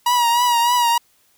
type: tone with vibrato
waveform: 45% pulse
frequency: 958 Hz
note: A#5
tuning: 47 cents sharp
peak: -14 dBFS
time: 0.06-0.98 s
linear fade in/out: 5 ms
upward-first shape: triangle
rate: 3.3 Hz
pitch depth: 57 cents each way
effects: white hiss -59 dBFS RMS until 1.37 s